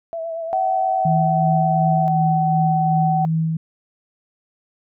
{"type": "tone with vibrato", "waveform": "sine", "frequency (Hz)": 659.3, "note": "E5", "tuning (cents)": 0, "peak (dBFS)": -24, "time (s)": [0.13, 2.08], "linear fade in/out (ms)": 0, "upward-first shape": "sine", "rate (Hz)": 8.7, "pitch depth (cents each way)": 31}
{"type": "tone", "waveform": "sine", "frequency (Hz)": 757, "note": "F#5", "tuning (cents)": 39, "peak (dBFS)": -17, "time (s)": [0.53, 3.25], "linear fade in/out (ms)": 0}
{"type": "tone with tremolo", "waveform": "sine", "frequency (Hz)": 161.1, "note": "E3", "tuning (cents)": -39, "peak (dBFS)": -16, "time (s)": [1.05, 3.57], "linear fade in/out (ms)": 5, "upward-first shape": "sine", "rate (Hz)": 2.7, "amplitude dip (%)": 30}
{"effects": []}